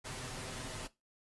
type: noise with comb filter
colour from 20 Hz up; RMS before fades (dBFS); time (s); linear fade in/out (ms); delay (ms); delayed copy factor
pink; -43; 0.04-0.88; 20; 7.8; +0.6
effects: noise-tail reverb RT60 0.2 s tail -17 dB re dry + resampled to 24000 Hz